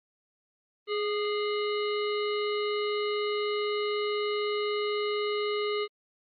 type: harmonic tone with a mistuned harmonic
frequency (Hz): 418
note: G#4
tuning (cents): +11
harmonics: 1 / 3 / 5 / 7 / 9 / 10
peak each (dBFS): -28 / -36 / -38 / -39 / -44 / -44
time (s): 0.87-5.88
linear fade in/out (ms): 50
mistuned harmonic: 3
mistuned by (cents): -37
effects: Opus 32 kbps